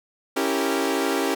sawtooth chord, C# diminished seventh, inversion none, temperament equal with one note detuned, 277.2 / 329.6 / 392 / 462.9 Hz, C#4 / E4 / G4 / Bb4, 0 / 0 / 0 / -12 cents, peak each -22 / -24 / -22 / -25 dBFS, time 0.36-1.35 s, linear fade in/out 10 ms, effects none

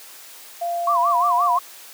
sine tone with pitch glide, 690 to 704.5 Hz, F5 to F5, -21 to +15 cents, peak -21 dBFS, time 0.61-1.58 s, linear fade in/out 10 ms, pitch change +36 cents, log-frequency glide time 1.12-1.21 s
sine tone with vibrato, 1067 Hz, C6, 34 cents sharp, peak -16 dBFS, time 0.87-1.59 s, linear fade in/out 5 ms, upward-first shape sine, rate 5.7 Hz, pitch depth 180 cents each way
effects white hiss -42 dBFS RMS until 1.93 s + high-pass 400 Hz 12 dB/octave

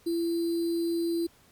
sine tone with sample-and-hold, 336.8 Hz, E4, 37 cents sharp, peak -25 dBFS, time 0.06-1.27 s, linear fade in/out 10 ms, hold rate 4410 Hz, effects pink hiss -60 dBFS RMS until 1.51 s + MP3 96 kbps

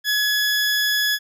20% pulse tone, 1692 Hz, G#6, 32 cents sharp, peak -13 dBFS, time 0.04-1.19 s, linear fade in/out 50 ms, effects none

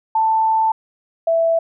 sine tone pair in turn, 885 / 661.1 Hz, A5 / E5, +10 / +5 cents, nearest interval perfect fourth, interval 505 cents, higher first, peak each -13 dBFS, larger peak neither, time 0.15-0.72 / 1.27-1.59 s, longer first, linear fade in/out 5 ms, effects none

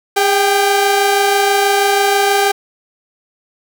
sawtooth tone pair together, 405.1 / 784 Hz, G#4 / G5, -43 / 0 cents, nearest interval major seventh, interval 1143 cents, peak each -10 / -10 dBFS, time 0.16-2.52 s, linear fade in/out 10 ms, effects none

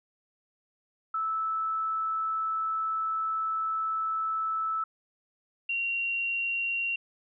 sine tone pair in turn, 1311 / 2754 Hz, E6 / F7, -10 / -25 cents, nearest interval octave + minor second, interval 1285 cents, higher second, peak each -27 dBFS, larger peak neither, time 1.14-4.84 / 5.69-6.96 s, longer first, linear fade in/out 5 ms, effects none

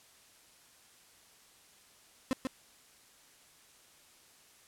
35% pulse tone with echo, 261.6 Hz, C4, in tune, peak -26 dBFS, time 2.31-2.33 s, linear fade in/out 0 ms, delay 140 ms, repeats 1, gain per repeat -4 dB, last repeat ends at 2.47 s, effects white hiss -61 dBFS RMS until 4.67 s + low-pass 11000 Hz 12 dB/octave

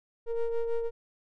triangle ring-modulated tone, 233.1 Hz, A#3, in tune, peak -21 dBFS, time 0.26-0.91 s, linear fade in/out 50 ms, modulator 230 Hz, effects none

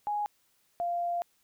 sine tone pair in turn, 830.6 / 694.6 Hz, G#5 / F5, 0 / -10 cents, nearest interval minor third, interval 310 cents, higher first, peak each -28 dBFS, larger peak neither, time 0.07-0.26 / 0.8-1.22 s, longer second, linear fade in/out 0 ms, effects white hiss -70 dBFS RMS until 1.43 s

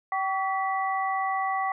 sine tone cluster, 770 / 1135 / 1968 Hz, G5 / C#6 / B6, -31 / +41 / -7 cents, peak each -27 / -29 / -33 dBFS, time 0.12-1.72 s, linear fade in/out 2 ms, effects none

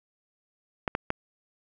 clicks, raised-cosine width 0.5 ms, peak -11 dBFS, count 3, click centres 0.878 / 0.951 / 1.104 s, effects none

